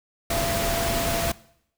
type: tone in noise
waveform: sine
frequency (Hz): 677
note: E5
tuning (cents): +46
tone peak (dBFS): -27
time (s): 0.3-1.32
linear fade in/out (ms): 5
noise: pink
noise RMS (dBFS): -26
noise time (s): 0.3-1.32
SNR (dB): -4
effects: noise-tail reverb RT60 0.7 s tail -20 dB re dry